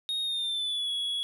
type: tone with pitch glide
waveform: triangle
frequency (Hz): 3729 to 3361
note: A#7 to G#7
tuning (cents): 0 to +20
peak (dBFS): -27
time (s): 0.09-1.23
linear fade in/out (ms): 0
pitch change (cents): -180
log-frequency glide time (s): 0.22-0.91
effects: none